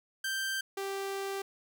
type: tone pair in turn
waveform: sawtooth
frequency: 1568 / 392 Hz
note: G6 / G4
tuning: 0 / 0 cents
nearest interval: 2 octaves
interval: 2400 cents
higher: first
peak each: -28 / -30 dBFS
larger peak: first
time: 0.24-0.61 / 0.77-1.42 s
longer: second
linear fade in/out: 5 ms
effects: none